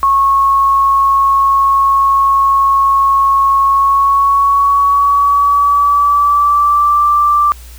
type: tone with pitch glide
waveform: sine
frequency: 1097 to 1175.7 Hz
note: C#6 to D6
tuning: -18 to +2 cents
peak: -7 dBFS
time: 0.03-7.52 s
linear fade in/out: 0 ms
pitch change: +120 cents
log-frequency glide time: 3.63-7.06 s
effects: added 60 Hz sine -31 dBFS peak until 7.78 s + white hiss -40 dBFS RMS until 7.78 s